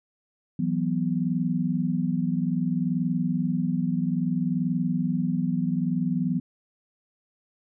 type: chord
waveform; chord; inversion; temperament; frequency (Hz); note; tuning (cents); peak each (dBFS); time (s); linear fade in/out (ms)
sine; E suspended second; none; just; 164.81 / 185.42 / 247.2; E3 / F#3 / B3; 0 / +4 / +2; -27; 0.59-6.4; 5
effects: none